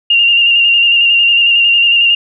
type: tone with vibrato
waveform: sine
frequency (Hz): 2794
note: F7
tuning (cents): 0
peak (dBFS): -6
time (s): 0.1-2.15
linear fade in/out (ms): 5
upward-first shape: square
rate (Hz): 11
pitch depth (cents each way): 23
effects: none